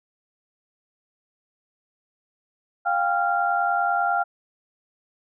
sine tone cluster, 705 / 795 / 1386 Hz, F5 / G5 / F6, +16 / +24 / -14 cents, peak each -24 dBFS, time 2.85-4.24 s, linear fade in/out 20 ms, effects none

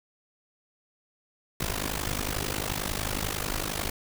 pink noise with amplitude modulation, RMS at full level -27 dBFS, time 1.6-3.9 s, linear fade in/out 5 ms, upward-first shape sine, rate 51.1 Hz, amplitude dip 90%, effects none

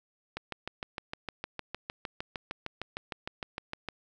click train, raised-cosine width 0.3 ms, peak -19 dBFS, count 24, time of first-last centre 0.37-3.887 s, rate 6.54 Hz, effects none

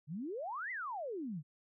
sine exponential two-way sweep, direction up then down, 135.9 to 2093 to 135.9 Hz, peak -38 dBFS, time 0.07-1.43 s, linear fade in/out 50 ms, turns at 0.71 s, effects none

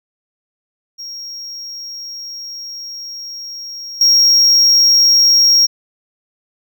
triangle tone with level steps, 5588 Hz, F8, in tune, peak -25 / -6 dBFS, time 0.98-5.67 s, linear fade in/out 20 ms, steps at 4.01 s, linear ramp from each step 2 ms, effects none

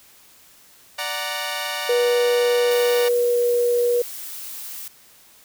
10% pulse chord, D augmented, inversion none, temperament equal, 587.3 / 740 / 932.3 Hz, D5 / F#5 / A#5, 0 / 0 / 0 cents, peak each -21 dBFS, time 0.98-3.09 s, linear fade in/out 10 ms
sine tone with pitch glide, 484.7 to 481.6 Hz, B4 to B4, -32 to -44 cents, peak -16 dBFS, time 1.89-4.02 s, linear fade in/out 5 ms, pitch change -12 cents, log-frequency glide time 2.94-3.41 s
blue noise, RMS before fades -34 dBFS, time 2.71-4.88 s, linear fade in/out 2 ms
effects white hiss -51 dBFS RMS until 5.44 s

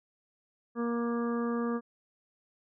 harmonic tone, 235.6 Hz, A#3, 19 cents sharp, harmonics 1 / 2 / 3 / 4 / 5 / 6 / 7, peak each -30 / -34 / -47 / -46 / -39 / -52 / -47 dBFS, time 0.75-1.81 s, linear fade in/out 50 ms, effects none

